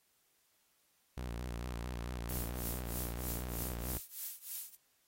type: tone with vibrato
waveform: sawtooth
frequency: 60.1 Hz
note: B1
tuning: 46 cents flat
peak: -35 dBFS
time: 1.17-3.98 s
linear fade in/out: 5 ms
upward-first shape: square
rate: 4.5 Hz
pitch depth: 64 cents each way
type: noise with tremolo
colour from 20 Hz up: violet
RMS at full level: -38 dBFS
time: 2.29-4.75 s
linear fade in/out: 0 ms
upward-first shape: triangle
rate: 3.2 Hz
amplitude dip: 95%
effects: white hiss -74 dBFS RMS until 5.07 s + AAC 48 kbps